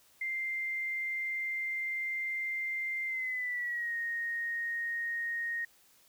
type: tone with pitch glide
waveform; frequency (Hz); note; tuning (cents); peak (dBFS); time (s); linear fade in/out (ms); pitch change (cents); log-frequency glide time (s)
sine; 2093 to 1864.7; C7 to A#6; 0 to 0; -32; 0.21-5.65; 5; -200; 3.06-3.95
effects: white hiss -64 dBFS RMS until 6.08 s